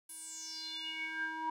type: tone with band-pass filter sweep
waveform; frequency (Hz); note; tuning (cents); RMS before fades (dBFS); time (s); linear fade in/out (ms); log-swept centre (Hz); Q
square; 319.3; D#4; +45; -41; 0.09-1.5; 5; 11000 to 1000; 7.3
effects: none